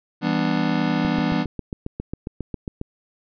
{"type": "chord", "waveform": "square", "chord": "E minor seventh", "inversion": "none", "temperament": "just", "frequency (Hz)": [164.81, 197.78, 247.2, 296.7], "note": ["E3", "G3", "B3", "D4"], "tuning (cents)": [0, 16, 2, 18], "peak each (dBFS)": [-26, -26, -25, -26], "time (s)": [0.21, 1.46], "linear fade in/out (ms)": 50}
{"type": "click train", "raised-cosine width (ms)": 3, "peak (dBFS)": -15, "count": 14, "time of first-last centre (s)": [1.05, 2.814], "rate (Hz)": 7.37}
{"effects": ["resampled to 11025 Hz"]}